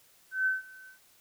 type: tone with ADSR envelope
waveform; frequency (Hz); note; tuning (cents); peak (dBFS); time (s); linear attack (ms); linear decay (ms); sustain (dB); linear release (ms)
sine; 1529; G6; -44; -23; 0.31-0.99; 150; 160; -24; 110
effects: white hiss -62 dBFS RMS until 1.2 s